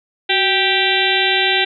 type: harmonic tone with a mistuned harmonic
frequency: 391.1 Hz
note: G4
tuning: 4 cents flat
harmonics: 1 / 2 / 4 / 5 / 6 / 7 / 8 / 9 / 10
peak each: -22 / -22 / -22 / -22 / -22 / -22 / -22 / -22 / -22 dBFS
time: 0.29-1.65 s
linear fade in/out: 10 ms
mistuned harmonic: 1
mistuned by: -76 cents
effects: none